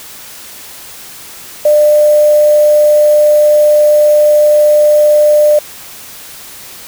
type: tone with quantisation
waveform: sine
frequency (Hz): 598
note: D5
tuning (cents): +31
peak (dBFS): -4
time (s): 1.65-5.59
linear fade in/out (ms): 5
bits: 4
effects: white hiss -31 dBFS RMS until 6.87 s